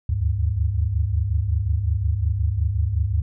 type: tone cluster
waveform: sine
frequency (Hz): 72.8 / 78.3 / 101.2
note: D2 / D#2 / G#2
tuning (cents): -15 / +11 / -44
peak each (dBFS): -23 / -25 / -22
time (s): 0.09-3.22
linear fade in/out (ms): 5
effects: none